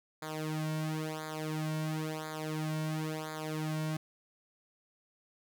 sawtooth tone with flanger, 155.9 Hz, D#3, 4 cents sharp, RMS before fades -36 dBFS, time 0.22-3.97 s, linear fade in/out 5 ms, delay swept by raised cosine 0.35 to 2.45 ms, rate 0.97 Hz, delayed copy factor -0.9, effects none

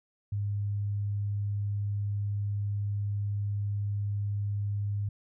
sine tone, 102 Hz, G#2, 31 cents flat, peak -28 dBFS, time 0.32-5.09 s, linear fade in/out 5 ms, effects none

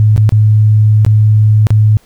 sine tone with dropouts, 107.1 Hz, A2, 46 cents flat, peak -4 dBFS, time 0-1.97 s, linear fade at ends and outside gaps 0 ms, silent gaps 0.163-0.178 / 0.292-0.322 / 1.049-1.064 / 1.669-1.705 s, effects pink hiss -49 dBFS RMS until 2.05 s

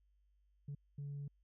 sine tone bursts at uneven times, 142.4 Hz, C#3, 47 cents sharp, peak -40 dBFS, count 2, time 0.68-0.75 / 0.98-1.28 s, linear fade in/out 5 ms, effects tanh soft clip ceiling -39 dBFS + added 50 Hz sine -70 dBFS peak until 1.43 s

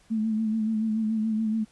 sine tone with vibrato, 219.2 Hz, A3, 6 cents flat, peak -23 dBFS, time 0.1-1.65 s, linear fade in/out 20 ms, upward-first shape sine, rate 7 Hz, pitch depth 40 cents each way, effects pink hiss -60 dBFS RMS until 1.71 s + resampled to 24000 Hz

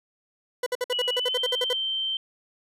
40% pulse tone bursts, 496.8 Hz, B4, 10 cents sharp, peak -23 dBFS, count 13, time 0.63-1.732 s, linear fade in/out 5 ms, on 34 ms, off 55 ms
sine tone with pitch glide, 2928 to 3120 Hz, F#7 to G7, -19 to -9 cents, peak -25 dBFS, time 0.92-2.17 s, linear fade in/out 2 ms, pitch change +110 cents, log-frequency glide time 1.12-1.4 s
effects resampled to 32000 Hz

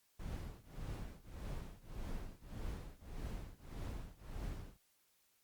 brown noise with tremolo, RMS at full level -42 dBFS, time 0.19-4.77 s, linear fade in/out 10 ms, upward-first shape triangle, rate 1.7 Hz, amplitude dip 95%, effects white hiss -75 dBFS RMS until 5.43 s + Opus 48 kbps

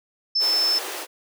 sine tone, 5274 Hz, E8, in tune, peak -18 dBFS, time 0.35-0.79 s, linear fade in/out 10 ms
pink high-pass noise, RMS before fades -32 dBFS, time 0.39-1.07 s, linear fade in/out 50 ms, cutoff 330 Hz, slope 48 dB/octave
effects none

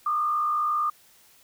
sine tone with frequency modulation, 1208 Hz, D6, 48 cents sharp, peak -22 dBFS, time 0.06-0.9 s, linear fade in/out 5 ms, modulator 57.9 Hz, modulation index 0.54, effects white hiss -57 dBFS RMS until 1.43 s

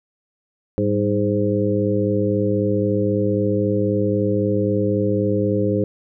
harmonic tone with a mistuned harmonic, 103.83 Hz, G#2, in tune, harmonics 1 / 2 / 3 / 4 / 5, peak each -23 / -23 / -23 / -23 / -23 dBFS, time 0.78-5.84 s, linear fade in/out 0 ms, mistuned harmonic 2, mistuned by -79 cents, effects none

